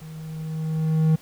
triangle tone with level ramp, 158.2 Hz, D#3, 29 cents sharp, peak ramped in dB -35 to -12 dBFS, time 0.01-1.16 s, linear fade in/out 10 ms, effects pink hiss -50 dBFS RMS until 1.21 s

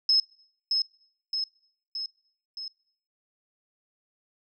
sine tone with echo, 5180 Hz, E8, 31 cents flat, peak -18 dBFS, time 0.09-0.2 s, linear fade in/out 2 ms, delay 620 ms, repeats 4, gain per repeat -4 dB, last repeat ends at 2.68 s, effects noise-tail reverb RT60 0.7 s tail -25 dB re dry

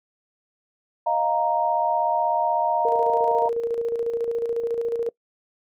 sine chord, Eb suspended second, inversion none, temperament equal, 622.3 / 698.5 / 932.3 Hz, Eb5 / F5 / Bb5, 0 / 0 / 0 cents, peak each -26 / -24 / -22 dBFS, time 1.06-3.49 s, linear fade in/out 10 ms
sine tone with tremolo, 466.2 Hz, A#4, in tune, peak -20 dBFS, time 2.85-5.09 s, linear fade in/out 2 ms, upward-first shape square, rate 14 Hz, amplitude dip 45%
effects noise-tail reverb RT60 0.1 s tail -23 dB re dry

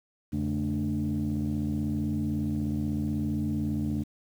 sine tone cluster, 87 / 144 / 219.4 / 295.6 Hz, F2 / D3 / A3 / D4, -6 / -34 / -5 / +11 cents, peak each -32 / -32 / -29 / -31 dBFS, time 0.32-4.04 s, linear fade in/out 20 ms, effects tanh soft clip ceiling -21 dBFS + 9-bit

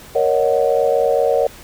sine chord, D# minor seventh, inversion second, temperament equal with one note detuned, 466.2 / 554.4 / 619 / 740 Hz, A#4 / C#5 / D#5 / F#5, 0 / 0 / -9 / 0 cents, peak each -17 / -17 / -20 / -22 dBFS, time 0.15-1.47 s, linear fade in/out 5 ms, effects pink hiss -40 dBFS RMS until 1.63 s

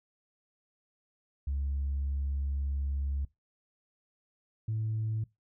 sine tone pair in turn, 69.5 / 109.75 Hz, C#2 / A2, +5 / -4 cents, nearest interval minor sixth, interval 791 cents, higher second, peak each -28 dBFS, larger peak neither, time 1.47-3.25 / 4.68-5.24 s, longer first, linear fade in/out 5 ms, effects noise-tail reverb RT60 0.2 s tail -22 dB re dry + tanh soft clip ceiling -26 dBFS

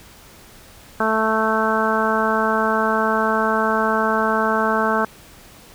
harmonic tone, 220 Hz, A3, in tune, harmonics 1 / 2 / 3 / 4 / 5 / 6 / 7, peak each -24 / -24 / -24 / -24 / -24 / -24 / -24 dBFS, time 1-5.05 s, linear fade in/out 2 ms, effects pink hiss -45 dBFS RMS until 5.74 s

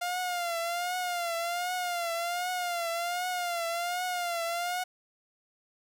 sawtooth tone with vibrato, 700 Hz, F5, 4 cents sharp, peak -26 dBFS, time 0.01-4.84 s, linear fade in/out 10 ms, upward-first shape triangle, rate 1.3 Hz, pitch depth 82 cents each way, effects none

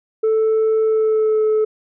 sine tone with pitch glide, 440 to 432.4 Hz, A4 to A4, 0 to -30 cents, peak -11 dBFS, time 0.23-1.65 s, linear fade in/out 10 ms, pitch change -30 cents, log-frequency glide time 0.83-1.43 s, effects tanh soft clip ceiling -12 dBFS

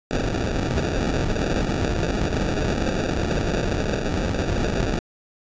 pink noise with sample-and-hold, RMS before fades -23 dBFS, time 0.11-4.99 s, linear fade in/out 0 ms, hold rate 1050 Hz, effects resampled to 16000 Hz

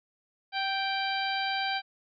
harmonic tone with a mistuned harmonic, 784 Hz, G5, in tune, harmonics 1 / 2 / 3 / 4 / 5 / 6, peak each -31 / -34 / -36 / -37 / -38 / -39 dBFS, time 0.52-1.82 s, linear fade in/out 50 ms, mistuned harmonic 1, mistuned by -16 cents, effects none

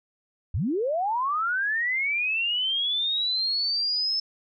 sine linear sweep, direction up, 61.74 to 5274 Hz, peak -23 dBFS, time 0.54-4.2 s, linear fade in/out 5 ms, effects none

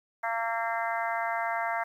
harmonic tone with a mistuned harmonic, 229.2 Hz, A#3, 29 cents flat, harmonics 3 / 4 / 5 / 6 / 7 / 8 / 9, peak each -32 / -33 / -38 / -38 / -36 / -40 / -38 dBFS, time 0.23-1.84 s, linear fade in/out 10 ms, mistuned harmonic 6, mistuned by -22 cents, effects 10-bit

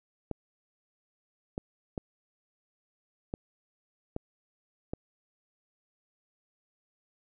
clicks, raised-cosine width 2 ms, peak -20 dBFS, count 6, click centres 0.313 / 1.579 / 1.978 / 3.339 / 4.164 / 4.935 s, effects none

